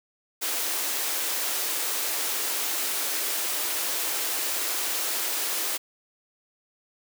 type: high-pass noise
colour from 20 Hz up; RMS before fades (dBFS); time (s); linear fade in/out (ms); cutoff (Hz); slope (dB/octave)
white; -28; 0.41-5.78; 20; 280; 48
effects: none